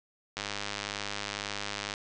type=click train; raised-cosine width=0.2 ms; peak=-16 dBFS; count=161; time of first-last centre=0.37-1.939 s; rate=102 Hz; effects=resampled to 22050 Hz